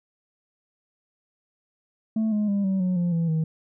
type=tone with pitch steps; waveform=sine; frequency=220 / 210.1 / 200.6 / 191.52 / 182.87 / 174.61 / 166.73 / 159.2 Hz; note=A3 / G#3 / G3 / G3 / F#3 / F3 / E3 / D#3; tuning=0 / +20 / +40 / -40 / -20 / 0 / +20 / +40 cents; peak=-18 dBFS; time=2.16-3.44 s; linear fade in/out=5 ms; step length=160 ms; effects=tanh soft clip ceiling -20 dBFS